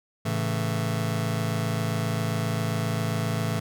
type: chord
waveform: sawtooth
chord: A major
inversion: none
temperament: just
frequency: 110 / 137.5 / 165 Hz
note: A2 / C#3 / E3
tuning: 0 / -14 / +2 cents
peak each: -23 / -28 / -25 dBFS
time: 0.25-3.6 s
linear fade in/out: 10 ms
effects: none